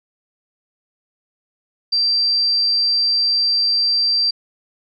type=tone; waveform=sine; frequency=4701 Hz; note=D8; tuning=1 cent sharp; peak=-14 dBFS; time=1.92-4.31 s; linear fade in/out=10 ms; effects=none